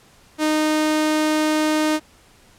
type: tone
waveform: sawtooth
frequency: 308.2 Hz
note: D#4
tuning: 16 cents flat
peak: -13 dBFS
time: 0.38-2 s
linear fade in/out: 50 ms
effects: pink hiss -52 dBFS RMS until 2.58 s + low-pass 11000 Hz 12 dB/octave